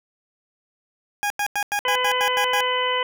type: tone bursts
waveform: 20% pulse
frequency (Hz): 820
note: G#5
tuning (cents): -22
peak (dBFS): -16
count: 9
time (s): 1.23-2.606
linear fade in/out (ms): 0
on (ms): 72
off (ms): 91
type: harmonic tone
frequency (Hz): 503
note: B4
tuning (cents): +32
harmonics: 1 / 2 / 3 / 4 / 5 / 6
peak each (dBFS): -26 / -24 / -33 / -27 / -35 / -26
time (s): 1.85-3.03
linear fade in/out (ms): 2
effects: none